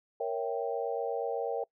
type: chord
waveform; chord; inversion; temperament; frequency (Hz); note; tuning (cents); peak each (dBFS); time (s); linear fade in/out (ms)
sine; A# diminished seventh; none; equal; 466.2 / 554.4 / 659.3 / 784; A#4 / C#5 / E5 / G5; 0 / 0 / 0 / 0; -33 / -36 / -38 / -37; 0.2-1.64; 5
effects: noise-tail reverb RT60 0.1 s tail -24 dB re dry